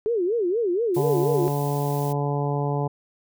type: tone with vibrato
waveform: sine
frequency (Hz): 406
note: G#4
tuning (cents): -39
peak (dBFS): -20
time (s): 0.06-1.48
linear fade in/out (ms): 0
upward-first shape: sine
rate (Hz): 4.2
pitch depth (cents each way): 280
type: noise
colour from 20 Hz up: blue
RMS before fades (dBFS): -40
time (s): 0.94-2.13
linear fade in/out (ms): 10
type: harmonic tone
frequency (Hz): 143.6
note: D3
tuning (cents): -39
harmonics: 1 / 2 / 3 / 4 / 5 / 6 / 7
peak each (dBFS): -24 / -33 / -29 / -34 / -33 / -32 / -37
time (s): 0.96-2.88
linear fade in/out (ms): 10
effects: none